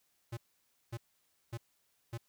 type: tone bursts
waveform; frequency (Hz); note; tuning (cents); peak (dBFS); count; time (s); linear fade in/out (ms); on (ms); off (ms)
square; 116.54; A#2; 0; -38; 4; 0.32-2.178; 10; 52; 550
effects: white hiss -75 dBFS RMS until 2.28 s